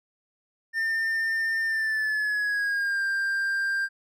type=tone with pitch glide; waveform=triangle; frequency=1804 to 1588.7 Hz; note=A6 to G6; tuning=+43 to +23 cents; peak=-22 dBFS; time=0.73-3.89 s; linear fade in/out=50 ms; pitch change=-220 cents; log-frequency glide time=1.64-3.03 s; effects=none